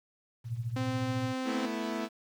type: tone with tremolo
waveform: sine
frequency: 117 Hz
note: A#2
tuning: 7 cents sharp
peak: -28 dBFS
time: 0.44-1.34 s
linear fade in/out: 50 ms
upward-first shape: triangle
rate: 14 Hz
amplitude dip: 85%
type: tone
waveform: sawtooth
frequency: 259.4 Hz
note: C4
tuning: 15 cents flat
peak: -28 dBFS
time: 0.76-1.66 s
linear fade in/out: 5 ms
type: chord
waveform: sawtooth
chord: A suspended second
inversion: none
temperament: equal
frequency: 220 / 246.9 / 329.6 Hz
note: A3 / B3 / E4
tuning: 0 / 0 / 0 cents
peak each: -32 / -34 / -33 dBFS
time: 1.44-2.09 s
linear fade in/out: 50 ms
effects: low-pass 6000 Hz 12 dB/octave + 10-bit